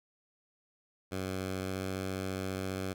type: tone with pitch glide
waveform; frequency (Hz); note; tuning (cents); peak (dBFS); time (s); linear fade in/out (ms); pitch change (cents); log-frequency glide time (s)
10% pulse; 94.2 to 94.8; F#2 to F#2; +32 to +43; -26; 1.11-2.94; 20; +11; 1.6-1.81
effects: none